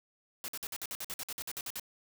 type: noise bursts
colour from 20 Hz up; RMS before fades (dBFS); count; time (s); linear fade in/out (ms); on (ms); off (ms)
white; -39; 15; 0.44-1.797; 0; 41; 53
effects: none